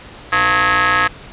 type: ring-modulated tone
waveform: sawtooth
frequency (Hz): 192.1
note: G3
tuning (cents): -35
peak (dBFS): -5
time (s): 0.32-1.08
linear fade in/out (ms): 10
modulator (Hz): 1470
effects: pink hiss -37 dBFS RMS until 1.32 s + resampled to 8000 Hz